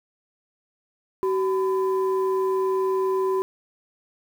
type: tone pair together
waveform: sine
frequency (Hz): 380 / 1007.8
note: F#4 / B5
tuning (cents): +46 / +35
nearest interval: octave + perfect fourth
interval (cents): 1689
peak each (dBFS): -20 / -27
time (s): 1.23-3.42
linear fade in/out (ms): 0
effects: tanh soft clip ceiling -14 dBFS + 8-bit